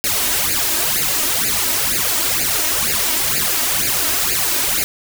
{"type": "noise with flanger", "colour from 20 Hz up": "white", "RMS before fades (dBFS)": -18, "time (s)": [0.04, 4.84], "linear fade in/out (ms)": 0, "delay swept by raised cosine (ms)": [0.43, 3.23], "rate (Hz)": 2.1, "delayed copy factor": 0.9, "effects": []}